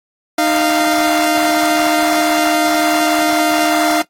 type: tone pair together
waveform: sawtooth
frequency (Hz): 308.7 / 695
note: D#4 / F5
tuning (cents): -14 / -9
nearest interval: octave + major second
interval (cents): 1405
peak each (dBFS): -11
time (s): 0.38-4.02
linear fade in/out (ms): 5
effects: noise-tail reverb RT60 0.1 s tail -17 dB re dry + AAC 48 kbps

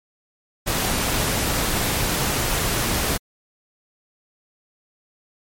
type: noise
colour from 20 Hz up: pink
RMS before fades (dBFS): -22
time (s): 0.66-3.18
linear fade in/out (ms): 20
effects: MP3 64 kbps

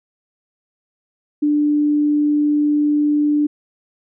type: tone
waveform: sine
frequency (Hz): 295.8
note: D4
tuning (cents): +13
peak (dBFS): -13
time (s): 1.42-3.47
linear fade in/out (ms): 10
effects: none

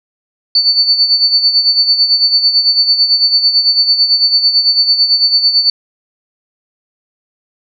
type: tone with tremolo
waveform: sine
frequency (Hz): 4500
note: C#8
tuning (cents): +25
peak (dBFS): -5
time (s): 0.55-5.7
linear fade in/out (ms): 2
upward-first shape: sine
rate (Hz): 9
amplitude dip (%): 65
effects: none

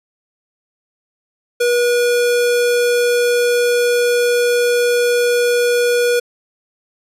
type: tone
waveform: square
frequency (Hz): 483.2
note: B4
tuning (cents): -38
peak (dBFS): -13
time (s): 1.6-6.2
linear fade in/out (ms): 10
effects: resampled to 32000 Hz

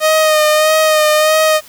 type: tone with vibrato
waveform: sawtooth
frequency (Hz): 619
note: D#5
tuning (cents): -9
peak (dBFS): -5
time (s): 0-1.61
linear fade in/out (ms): 50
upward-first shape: sine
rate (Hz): 1.6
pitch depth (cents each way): 29
effects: white hiss -40 dBFS RMS until 1.68 s

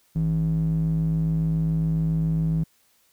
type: tone with band-pass filter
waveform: square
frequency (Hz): 53.6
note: A1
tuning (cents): -45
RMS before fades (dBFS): -23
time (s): 0.15-2.64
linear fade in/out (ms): 10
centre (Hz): 160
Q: 4.2
effects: white hiss -63 dBFS RMS until 3.12 s

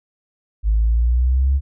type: exponential sweep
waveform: sine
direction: up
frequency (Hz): 51.91 to 70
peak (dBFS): -12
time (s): 0.63-1.61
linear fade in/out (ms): 50
effects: tanh soft clip ceiling -9 dBFS

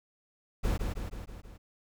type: noise with echo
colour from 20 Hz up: brown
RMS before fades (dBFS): -28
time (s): 0.63-0.78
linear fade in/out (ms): 20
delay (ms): 160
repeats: 5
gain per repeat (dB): -4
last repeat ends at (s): 1.58
effects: none

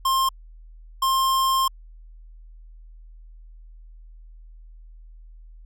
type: tone pair in turn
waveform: square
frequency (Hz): 1060 / 1060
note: C6 / C6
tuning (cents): +22 / +22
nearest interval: unison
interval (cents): 0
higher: neither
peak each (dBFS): -19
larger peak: neither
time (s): 0.05-0.29 / 1.02-1.68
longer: second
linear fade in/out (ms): 5
effects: added 40 Hz sine -42 dBFS peak until 5.65 s

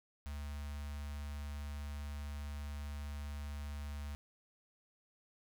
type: tone with notch filter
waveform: square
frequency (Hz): 72.4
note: D2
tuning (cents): -24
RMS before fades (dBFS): -43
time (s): 0.26-4.15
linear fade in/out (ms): 0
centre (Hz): 380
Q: 0.58
effects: none

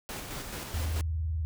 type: noise with tremolo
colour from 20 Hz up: pink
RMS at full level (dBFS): -38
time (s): 0.09-1.01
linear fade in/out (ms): 0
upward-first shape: square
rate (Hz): 4.6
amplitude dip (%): 30
type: tone with vibrato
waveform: sine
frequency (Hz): 79.6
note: D#2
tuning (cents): +40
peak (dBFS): -28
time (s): 0.74-1.45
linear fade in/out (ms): 0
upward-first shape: sine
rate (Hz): 20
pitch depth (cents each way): 200
effects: none

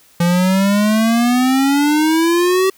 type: exponential sweep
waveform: square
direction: up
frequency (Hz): 170.3 to 384.9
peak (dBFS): -12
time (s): 0.2-2.7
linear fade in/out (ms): 5
effects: white hiss -50 dBFS RMS until 2.77 s

